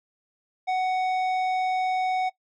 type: tone with tanh clipping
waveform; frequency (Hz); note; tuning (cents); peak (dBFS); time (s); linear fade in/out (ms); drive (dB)
sine; 744; F#5; +9; -24; 0.67-2.3; 20; 11
effects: noise-tail reverb RT60 0.1 s tail -19 dB re dry